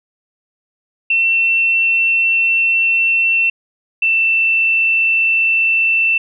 sine tone pair in turn, 2698 / 2675 Hz, E7 / E7, +40 / +25 cents, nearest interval unison, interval 15 cents, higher first, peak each -11 dBFS, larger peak neither, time 1.1-3.5 / 4.02-6.18 s, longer first, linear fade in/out 5 ms, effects none

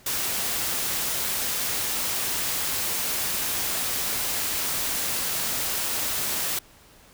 white noise, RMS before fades -27 dBFS, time 0.06-6.59 s, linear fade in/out 5 ms, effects pink hiss -53 dBFS RMS until 7.13 s

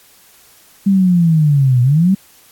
sine linear two-way sweep, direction down then up, 200 to 120.4 to 200 Hz, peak -8 dBFS, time 0.86-2.15 s, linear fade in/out 10 ms, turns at 1.82 s, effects white hiss -47 dBFS RMS until 2.51 s + AAC 64 kbps

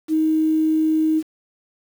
sine tone with quantisation, 314.6 Hz, D#4, 19 cents sharp, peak -15 dBFS, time 0.08-1.23 s, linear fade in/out 50 ms, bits 7, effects none

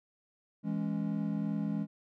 triangle chord, C# minor, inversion first, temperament equal, 164.81 / 207.7 / 277.2 Hz, E3 / G#3 / C#4, 0 / 0 / 0 cents, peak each -34 / -31 / -36 dBFS, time 0.63-1.87 s, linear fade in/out 50 ms, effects none

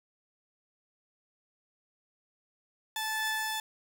sawtooth tone pair together, 873 / 1747.6 Hz, A5 / A6, -14 / -12 cents, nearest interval octave, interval 1202 cents, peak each -31 / -29 dBFS, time 2.96-3.6 s, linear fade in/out 2 ms, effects none

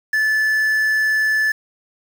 triangle tone with quantisation, 1741 Hz, A6, 19 cents flat, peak -13 dBFS, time 0.13-1.52 s, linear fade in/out 5 ms, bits 6, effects none

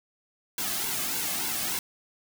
white noise with flanger, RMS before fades -30 dBFS, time 0.58-1.79 s, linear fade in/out 2 ms, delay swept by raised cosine 1.6 to 2.15 ms, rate 3.4 Hz, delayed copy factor -0.75, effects none

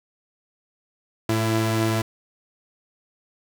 sawtooth tone pair together, 110.5 / 335.2 Hz, A2 / E4, +8 / +29 cents, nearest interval octave + perfect fifth, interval 1921 cents, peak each -18 / -20 dBFS, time 1.29-2.02 s, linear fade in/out 5 ms, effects none

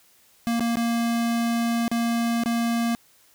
square tone with dropouts, 233.1 Hz, A#3, in tune, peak -22 dBFS, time 0.47-2.95 s, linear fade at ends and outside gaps 0 ms, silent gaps 0.596-0.606 / 0.756-0.77 / 1.88-1.915 / 2.436-2.459 s, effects white hiss -58 dBFS RMS until 3.34 s

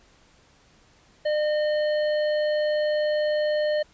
harmonic tone with a mistuned harmonic, 610 Hz, D#5, 34 cents flat, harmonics 1 / 3 / 5 / 7, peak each -21 / -34 / -40 / -40 dBFS, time 1.25-3.83 s, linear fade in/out 10 ms, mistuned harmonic 1, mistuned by -19 cents, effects pink hiss -58 dBFS RMS until 3.93 s + resampled to 16000 Hz

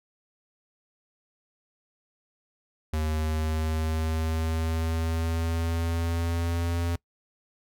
square tone with pitch glide, 77.78 to 85.31 Hz, D#2 to F2, 0 to -40 cents, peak -26 dBFS, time 2.93-6.96 s, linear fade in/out 5 ms, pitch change +160 cents, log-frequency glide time 3.06-6.79 s, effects noise-tail reverb RT60 0.1 s tail -24 dB re dry

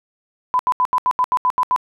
sine tone bursts, 1003 Hz, B5, 26 cents sharp, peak -13 dBFS, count 10, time 0.54-1.762 s, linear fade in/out 0 ms, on 52 ms, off 78 ms, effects none

